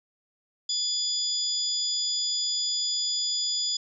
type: tone cluster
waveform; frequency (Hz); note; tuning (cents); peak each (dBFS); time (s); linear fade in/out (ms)
sine; 3446 / 4914 / 7010; A7 / D#8 / A8; -37 / -22 / -7; -31 / -27 / -33; 0.69-3.77; 5
effects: none